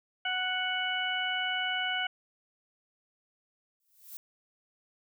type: harmonic tone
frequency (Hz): 740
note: F#5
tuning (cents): 0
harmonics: 1 / 2 / 3 / 4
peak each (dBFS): -36 / -33 / -36 / -33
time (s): 0.25-2.07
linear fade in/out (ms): 5
type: noise with exponential growth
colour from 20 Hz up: violet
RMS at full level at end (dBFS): -41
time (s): 3.8-4.17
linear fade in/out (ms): 1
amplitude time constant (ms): 80
effects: none